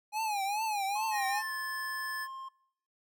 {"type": "tone with vibrato", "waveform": "square", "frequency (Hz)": 830.6, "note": "G#5", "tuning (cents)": 0, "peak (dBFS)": -31, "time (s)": [0.12, 1.43], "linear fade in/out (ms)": 50, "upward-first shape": "triangle", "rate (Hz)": 2.4, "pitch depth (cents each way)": 140}
{"type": "tone", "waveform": "triangle", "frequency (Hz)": 1062, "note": "C6", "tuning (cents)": 25, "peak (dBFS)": -38, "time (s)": [0.95, 2.49], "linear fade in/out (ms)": 10}
{"type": "tone with pitch glide", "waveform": "square", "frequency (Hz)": [1864.7, 1739.8], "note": ["A#6", "A6"], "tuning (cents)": [0, -20], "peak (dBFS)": -36, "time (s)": [1.11, 2.28], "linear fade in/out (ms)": 50, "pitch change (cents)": -120, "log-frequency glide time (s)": [1.22, 1.52]}
{"effects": ["noise-tail reverb RT60 0.8 s tail -26 dB re dry"]}